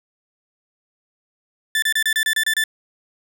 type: tone bursts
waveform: 30% pulse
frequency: 1760 Hz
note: A6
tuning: in tune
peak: -14 dBFS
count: 9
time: 1.75-2.639 s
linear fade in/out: 2 ms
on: 73 ms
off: 29 ms
effects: none